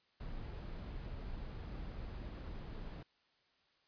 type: noise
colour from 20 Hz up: brown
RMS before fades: -45 dBFS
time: 0.2-3.03 s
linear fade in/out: 5 ms
effects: white hiss -74 dBFS RMS until 3.87 s + resampled to 11025 Hz